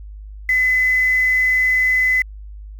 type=tone with quantisation; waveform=sine; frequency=2019 Hz; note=B6; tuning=38 cents sharp; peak=-13 dBFS; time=0.49-2.22 s; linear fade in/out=2 ms; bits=6; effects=added 51 Hz sine -32 dBFS peak until 2.79 s